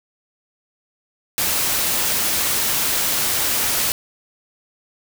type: noise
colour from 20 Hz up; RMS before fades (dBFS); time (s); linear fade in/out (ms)
white; -20; 1.38-3.92; 0
effects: none